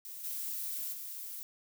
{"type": "noise with level steps", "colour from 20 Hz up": "violet", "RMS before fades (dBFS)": [-45, -38, -43], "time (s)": [0.05, 1.43], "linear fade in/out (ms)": 0, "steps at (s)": [0.23, 0.92], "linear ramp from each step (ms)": 20, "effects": []}